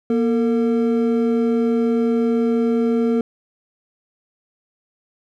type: tone pair together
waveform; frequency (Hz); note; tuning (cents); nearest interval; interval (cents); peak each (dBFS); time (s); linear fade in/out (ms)
triangle; 237 / 452.9; A#3 / A#4; +29 / -50; major seventh; 1121; -15 / -18; 0.1-3.21; 2
effects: none